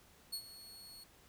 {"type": "tone with ADSR envelope", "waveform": "sawtooth", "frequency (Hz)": 4359, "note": "C#8", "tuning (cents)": -30, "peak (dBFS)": -34, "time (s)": [0.32, 1.04], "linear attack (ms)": 17, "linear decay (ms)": 75, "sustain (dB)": -15, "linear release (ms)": 7, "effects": ["pink hiss -64 dBFS RMS until 1.28 s"]}